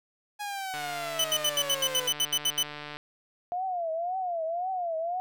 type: exponential sweep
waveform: sawtooth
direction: down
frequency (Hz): 834 to 493.9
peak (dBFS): -29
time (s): 0.39-2.09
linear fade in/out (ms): 20
type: click train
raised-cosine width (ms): 0.3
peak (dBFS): -23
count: 331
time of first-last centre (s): 0.74-2.97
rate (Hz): 148
type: tone bursts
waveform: sawtooth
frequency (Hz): 3010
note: F#7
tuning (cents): +29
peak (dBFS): -20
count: 12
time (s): 1.19-2.63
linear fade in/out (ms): 5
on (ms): 54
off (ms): 72
type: tone with vibrato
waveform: sine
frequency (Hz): 698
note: F5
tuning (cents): -1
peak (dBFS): -28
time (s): 3.52-5.2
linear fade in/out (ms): 0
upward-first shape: triangle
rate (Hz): 1.9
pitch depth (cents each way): 170
effects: none